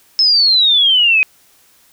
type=exponential sweep; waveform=sine; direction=down; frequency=5274 to 2488 Hz; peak=-8 dBFS; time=0.19-1.23 s; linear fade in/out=0 ms; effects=white hiss -51 dBFS RMS until 1.92 s